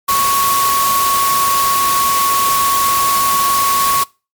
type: tone in noise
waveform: sine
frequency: 1108.7 Hz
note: C#6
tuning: in tune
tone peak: -12 dBFS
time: 0.08-4.04 s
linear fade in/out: 10 ms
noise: white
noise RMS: -18 dBFS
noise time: 0.08-4.04 s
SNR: +3 dB
effects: noise-tail reverb RT60 0.3 s tail -24 dB re dry + MP3 96 kbps